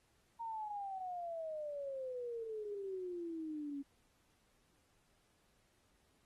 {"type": "exponential sweep", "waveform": "sine", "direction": "down", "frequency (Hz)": [932.3, 276.1], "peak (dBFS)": -40, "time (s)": [0.39, 3.83], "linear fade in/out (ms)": 20, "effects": ["pink hiss -75 dBFS RMS until 6.25 s", "AAC 32 kbps"]}